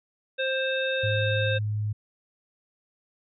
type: harmonic tone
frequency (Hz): 527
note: C5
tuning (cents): +12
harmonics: 1 / 3 / 5 / 7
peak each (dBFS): -27 / -30 / -33 / -33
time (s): 0.38-1.59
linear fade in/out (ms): 20
type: tone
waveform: sine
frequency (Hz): 105.6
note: G#2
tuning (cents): +29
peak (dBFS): -25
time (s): 1.03-1.93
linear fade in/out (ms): 10
effects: none